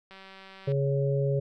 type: click train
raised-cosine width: 0.3 ms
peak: -32 dBFS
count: 118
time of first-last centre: 0.11-0.719 s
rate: 192 Hz
type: harmonic tone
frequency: 138.59 Hz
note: C#3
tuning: in tune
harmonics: 1 / 3 / 4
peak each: -25 / -30 / -31 dBFS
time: 0.67-1.4 s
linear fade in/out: 10 ms
effects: none